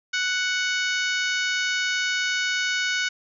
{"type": "harmonic tone", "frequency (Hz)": 741, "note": "F#5", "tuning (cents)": 2, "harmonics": [2, 3, 4, 5, 6, 7, 8, 9], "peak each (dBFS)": [-25, -29, -31, -33, -35, -36, -37, -38], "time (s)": [0.13, 3.09], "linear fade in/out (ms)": 10, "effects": []}